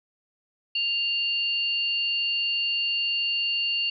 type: tone pair together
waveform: sine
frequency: 2794 / 4435 Hz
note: F7 / C#8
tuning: 0 / 0 cents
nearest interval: minor sixth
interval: 800 cents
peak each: -24 / -30 dBFS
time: 0.75-3.9 s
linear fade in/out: 5 ms
effects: none